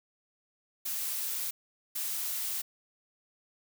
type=noise bursts at uneven times; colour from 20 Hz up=blue; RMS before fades=-34 dBFS; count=2; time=0.85-1.51 / 1.95-2.62 s; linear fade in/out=10 ms; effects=none